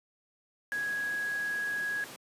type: tone in noise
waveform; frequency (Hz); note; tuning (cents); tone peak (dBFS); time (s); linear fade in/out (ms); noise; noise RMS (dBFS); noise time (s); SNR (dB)
sine; 1661.2; G#6; 0; -30; 0.72-2.04; 0; pink; -45; 0.72-2.16; +12
effects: high-pass 200 Hz 12 dB/octave + resampled to 32000 Hz